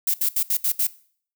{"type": "noise bursts at uneven times", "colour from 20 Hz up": "violet", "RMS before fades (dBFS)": -21, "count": 6, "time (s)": [[0.07, 0.14], [0.21, 0.29], [0.36, 0.43], [0.5, 0.57], [0.64, 0.72], [0.79, 0.87]], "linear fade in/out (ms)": 5, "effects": ["noise-tail reverb RT60 0.5 s tail -19 dB re dry"]}